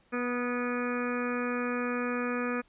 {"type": "harmonic tone with a mistuned harmonic", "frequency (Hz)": 244.2, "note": "B3", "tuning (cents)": -19, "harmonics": [1, 2, 3, 4, 5, 6, 7, 8, 9, 10], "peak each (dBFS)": [-32, -34, -47, -45, -37, -41, -40, -50, -45, -42], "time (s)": [0.12, 2.62], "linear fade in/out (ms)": 20, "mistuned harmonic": 5, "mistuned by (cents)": 24, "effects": ["pink hiss -66 dBFS RMS until 2.68 s", "resampled to 8000 Hz"]}